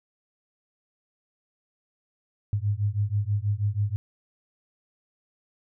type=beating tone pair; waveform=sine; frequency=100 / 106.2 Hz; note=G2 / G#2; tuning=+35 / +39 cents; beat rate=6.2 Hz; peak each=-26 dBFS; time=2.53-3.96 s; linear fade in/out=0 ms; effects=none